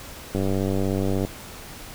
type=click train; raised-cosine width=2 ms; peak=-12 dBFS; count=88; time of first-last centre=0.35-1.25 s; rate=96.7 Hz; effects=pink hiss -40 dBFS RMS until 1.94 s